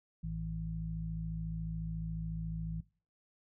harmonic tone, 54.1 Hz, A1, 29 cents flat, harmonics 1 / 2 / 3, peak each -40 / -46 / -38 dBFS, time 0.23-2.81 s, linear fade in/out 10 ms, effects noise-tail reverb RT60 0.4 s tail -21 dB re dry

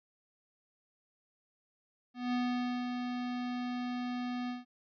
square tone with ADSR envelope, 246.7 Hz, B3, 2 cents flat, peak -30 dBFS, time 2.14-4.65 s, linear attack 190 ms, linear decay 530 ms, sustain -5 dB, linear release 160 ms, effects resampled to 11025 Hz

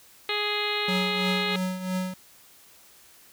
harmonic tone, 416.6 Hz, G#4, 5 cents sharp, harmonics 1 / 2 / 3 / 4 / 5 / 6 / 7 / 8 / 9 / 10, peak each -32 / -36 / -35 / -38 / -32 / -34 / -36 / -36 / -33 / -35 dBFS, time 0.29-1.56 s, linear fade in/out 2 ms
square tone with tremolo, 185 Hz, F#3, in tune, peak -25 dBFS, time 0.88-2.14 s, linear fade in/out 5 ms, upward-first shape triangle, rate 3 Hz, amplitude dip 70%
effects white hiss -54 dBFS RMS until 3.32 s

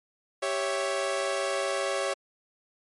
sawtooth chord, C# diminished, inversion second, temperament equal, 392 / 554.4 / 659.3 Hz, G4 / C#5 / E5, 0 / 0 / 0 cents, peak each -29 / -25 / -30 dBFS, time 0.42-2.14 s, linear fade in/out 10 ms, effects MP3 48 kbps

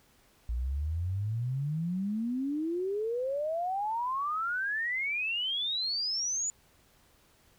sine exponential sweep, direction up, 56.8 to 7040 Hz, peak -29 dBFS, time 0.49-6.5 s, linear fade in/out 0 ms, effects pink hiss -64 dBFS RMS until 7.58 s

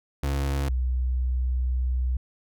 35% pulse / sine tone pair in turn, 69.3 / 62.87 Hz, C#2 / B1, 0 / +32 cents, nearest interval major second, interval 168 cents, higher first, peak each -22 dBFS, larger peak neither, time 0.23-0.69 / 0.69-2.17 s, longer second, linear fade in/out 5 ms, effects none

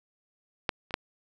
clicks, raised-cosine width 0.3 ms, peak -9 / -26 / -8 dBFS, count 3, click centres 0.692 / 0.908 / 0.941 s, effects none

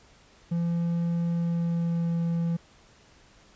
triangle tone with pitch glide, 170 to 168.34 Hz, F3 to E3, -46 to +37 cents, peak -22 dBFS, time 0.51-2.57 s, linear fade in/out 10 ms, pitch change -17 cents, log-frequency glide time 1.27-2.18 s, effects pink hiss -57 dBFS RMS until 3.55 s + resampled to 16000 Hz

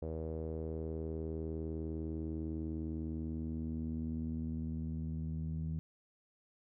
sawtooth tone with low-pass filter sweep, 79.9 Hz, D#2, 47 cents sharp, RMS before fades -39 dBFS, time 0.02-5.79 s, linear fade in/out 0 ms, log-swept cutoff 510 to 180 Hz, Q 4, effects none

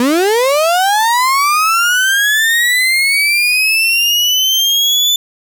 35% pulse linear sweep, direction up, 233.1 to 3520 Hz, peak -8 dBFS, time 0-5.16 s, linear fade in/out 2 ms, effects none

